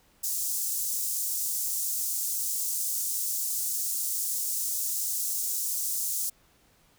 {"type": "high-pass noise", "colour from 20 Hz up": "pink", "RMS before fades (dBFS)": -30, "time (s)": [0.23, 6.3], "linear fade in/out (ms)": 10, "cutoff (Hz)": 6600, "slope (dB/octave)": 24, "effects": ["pink hiss -63 dBFS RMS until 6.98 s"]}